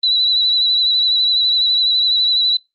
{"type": "tone with vibrato", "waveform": "sine", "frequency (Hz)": 3951, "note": "B7", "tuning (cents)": 0, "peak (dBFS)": -12, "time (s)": [0.03, 2.57], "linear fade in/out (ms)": 5, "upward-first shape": "triangle", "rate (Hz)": 12, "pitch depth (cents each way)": 44, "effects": ["noise-tail reverb RT60 0.2 s tail -23 dB re dry", "Opus 32 kbps"]}